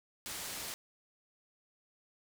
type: low-pass noise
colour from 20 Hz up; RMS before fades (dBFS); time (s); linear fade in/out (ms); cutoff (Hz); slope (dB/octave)
white; -42; 0.26-0.74; 0; 11000; 12
effects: none